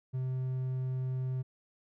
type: tone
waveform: triangle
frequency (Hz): 129.3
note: C3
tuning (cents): -20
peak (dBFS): -29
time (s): 0.13-1.43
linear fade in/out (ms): 20
effects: none